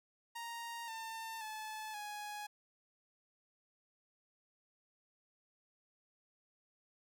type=tone with pitch steps; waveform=sawtooth; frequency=933 / 898.6 / 865.5 / 833.6 Hz; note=A#5 / A5 / A5 / G#5; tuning=+1 / +36 / -29 / +6 cents; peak=-39 dBFS; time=0.35-2.47 s; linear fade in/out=10 ms; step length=530 ms; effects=none